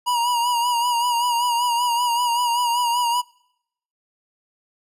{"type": "tone with vibrato", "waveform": "square", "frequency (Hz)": 958, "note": "A#5", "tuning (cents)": 47, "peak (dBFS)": -19, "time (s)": [0.06, 3.22], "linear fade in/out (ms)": 20, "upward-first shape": "sine", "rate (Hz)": 5.2, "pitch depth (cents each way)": 49, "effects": ["noise-tail reverb RT60 0.8 s tail -26 dB re dry", "resampled to 32000 Hz"]}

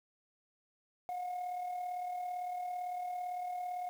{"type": "tone with amplitude modulation", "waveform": "sine", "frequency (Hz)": 721, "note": "F#5", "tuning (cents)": -45, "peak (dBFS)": -32, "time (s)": [1.09, 3.89], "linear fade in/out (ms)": 0, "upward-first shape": "sine", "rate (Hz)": 37.8, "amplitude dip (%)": 50, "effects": ["tanh soft clip ceiling -34 dBFS", "10-bit"]}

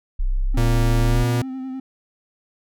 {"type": "exponential sweep", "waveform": "sine", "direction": "up", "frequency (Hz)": [31.65, 37.15], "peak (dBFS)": -17, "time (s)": [0.19, 1.24], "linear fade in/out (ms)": 10}
{"type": "tone with vibrato", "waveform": "triangle", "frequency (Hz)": 261.6, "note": "C4", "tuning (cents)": 0, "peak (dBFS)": -25, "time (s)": [0.54, 1.8], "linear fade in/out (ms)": 5, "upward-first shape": "sine", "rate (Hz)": 10, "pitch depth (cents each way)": 27}
{"type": "tone with pitch glide", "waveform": "45% pulse", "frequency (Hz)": [116.54, 119.68], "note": ["A#2", "A#2"], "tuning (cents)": [0, 46], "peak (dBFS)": -18, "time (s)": [0.57, 1.42], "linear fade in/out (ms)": 5, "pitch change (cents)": 46, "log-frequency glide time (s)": [1.05, 1.22]}
{"effects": []}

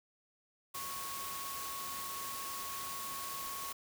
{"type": "tone in noise", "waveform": "sine", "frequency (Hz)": 1103, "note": "C#6", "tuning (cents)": -9, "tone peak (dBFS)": -43, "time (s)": [0.74, 3.73], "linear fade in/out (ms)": 10, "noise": "white", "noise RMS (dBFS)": -43, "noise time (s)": [0.74, 3.73], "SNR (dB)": -3, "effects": []}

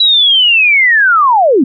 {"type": "linear sweep", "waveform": "sine", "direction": "down", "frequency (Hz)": [3951, 227.8], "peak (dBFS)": -5, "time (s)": [0, 1.64], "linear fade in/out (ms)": 5, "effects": []}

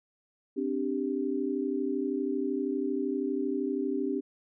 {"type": "chord", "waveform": "sine", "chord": "C suspended second", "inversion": "none", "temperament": "just", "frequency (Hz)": [261.6, 294.3, 392.4], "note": ["C4", "D4", "G4"], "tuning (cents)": [0, 4, 2], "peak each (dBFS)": -32, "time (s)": [0.56, 4.21], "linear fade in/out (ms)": 20, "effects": []}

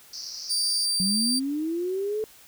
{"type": "band-pass noise", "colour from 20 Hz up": "white", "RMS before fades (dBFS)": -37, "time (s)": [0.13, 0.86], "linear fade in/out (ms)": 5, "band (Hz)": [4500, 5800], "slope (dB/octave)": 96}
{"type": "tone", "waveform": "30% pulse", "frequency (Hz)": 4679, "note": "D8", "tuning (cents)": -7, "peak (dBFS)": -20, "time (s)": [0.49, 1.4], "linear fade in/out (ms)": 20}
{"type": "linear sweep", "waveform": "sine", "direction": "up", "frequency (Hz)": [181.7, 440], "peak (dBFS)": -25, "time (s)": [1, 2.24], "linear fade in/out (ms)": 0}
{"effects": ["white hiss -52 dBFS RMS until 2.47 s"]}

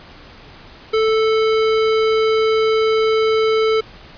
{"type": "tone", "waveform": "square", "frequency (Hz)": 440, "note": "A4", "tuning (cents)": 0, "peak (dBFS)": -14, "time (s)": [0.93, 3.81], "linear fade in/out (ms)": 10, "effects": ["pink hiss -41 dBFS RMS until 4.17 s", "resampled to 11025 Hz"]}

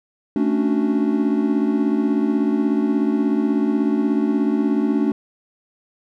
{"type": "chord", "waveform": "triangle", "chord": "D major seventh", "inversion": "second", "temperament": "equal", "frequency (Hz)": [220, 277.2, 293.7, 370], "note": ["A3", "C#4", "D4", "F#4"], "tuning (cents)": [0, 0, 0, 0], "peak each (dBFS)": [-19, -20, -19, -24], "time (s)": [0.36, 5.12], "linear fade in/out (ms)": 2, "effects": []}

